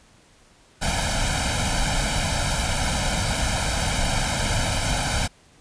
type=noise with comb filter; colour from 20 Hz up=pink; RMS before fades=-23 dBFS; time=0.81-5.28 s; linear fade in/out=20 ms; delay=1.3 ms; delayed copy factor=+0.9; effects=pink hiss -55 dBFS RMS until 5.6 s + resampled to 22050 Hz